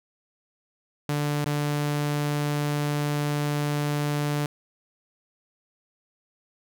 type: tone with dropouts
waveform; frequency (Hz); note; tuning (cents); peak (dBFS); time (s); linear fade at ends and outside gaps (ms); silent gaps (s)
sawtooth; 146.83; D3; 0; -20; 1.09-4.46; 2; 1.444-1.46
effects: none